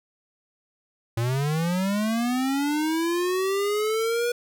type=linear sweep; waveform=square; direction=up; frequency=112.4 to 484.9 Hz; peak=-23 dBFS; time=1.17-4.32 s; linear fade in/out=5 ms; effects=none